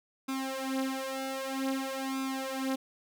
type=tone with flanger; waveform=sawtooth; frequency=266.5 Hz; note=C4; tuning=32 cents sharp; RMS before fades=-34 dBFS; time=0.28-2.76 s; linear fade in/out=10 ms; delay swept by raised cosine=0.81 to 6.11 ms; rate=0.52 Hz; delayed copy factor=+0.9; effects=none